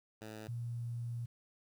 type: tone pair in turn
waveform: 10% pulse / sine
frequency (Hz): 108.4 / 118.43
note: A2 / A#2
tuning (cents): -25 / +28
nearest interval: major second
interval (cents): 153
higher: second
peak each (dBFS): -37 / -37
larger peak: neither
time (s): 0.21-0.48 / 0.48-1.26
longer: second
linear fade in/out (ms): 10
effects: 11-bit